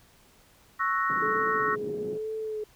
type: chord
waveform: sine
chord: F# dominant seventh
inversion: second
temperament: equal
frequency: 1108.7 / 1318.5 / 1480 / 1864.7 Hz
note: C#6 / E6 / F#6 / A#6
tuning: 0 / 0 / 0 / 0 cents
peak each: -28 / -29 / -34 / -30 dBFS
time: 0.79-1.76 s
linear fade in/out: 20 ms
type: band-pass noise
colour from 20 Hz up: white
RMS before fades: -40 dBFS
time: 1.09-2.18 s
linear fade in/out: 10 ms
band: 130 to 390 Hz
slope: 24 dB/octave
type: tone with vibrato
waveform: sine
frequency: 427.7 Hz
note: A4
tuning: 49 cents flat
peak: -30 dBFS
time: 1.22-2.64 s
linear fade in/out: 5 ms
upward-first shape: sine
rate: 1.1 Hz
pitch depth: 44 cents each way
effects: pink hiss -59 dBFS RMS until 2.75 s